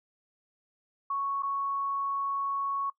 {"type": "tone with dropouts", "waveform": "sine", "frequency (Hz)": 1108.7, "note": "C#6", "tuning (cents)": 0, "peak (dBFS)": -28, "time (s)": [1.1, 2.9], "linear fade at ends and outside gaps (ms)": 5, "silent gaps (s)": [1.424, 1.431], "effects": ["noise-tail reverb RT60 0.1 s tail -21 dB re dry"]}